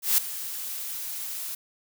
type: noise with ADSR envelope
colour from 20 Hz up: blue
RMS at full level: -19 dBFS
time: 0.02-1.55 s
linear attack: 160 ms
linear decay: 4 ms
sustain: -15 dB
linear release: 4 ms
effects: none